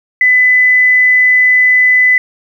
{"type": "tone", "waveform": "sine", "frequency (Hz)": 2004, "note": "B6", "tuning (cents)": 25, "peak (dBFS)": -5, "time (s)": [0.21, 2.18], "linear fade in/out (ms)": 2, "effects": ["7-bit"]}